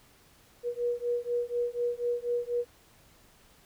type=beating tone pair; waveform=sine; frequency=479.2 / 483.3 Hz; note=A#4 / B4; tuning=+48 / -38 cents; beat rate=4.1 Hz; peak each=-31 dBFS; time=0.63-2.65 s; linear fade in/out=50 ms; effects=pink hiss -60 dBFS RMS until 3.65 s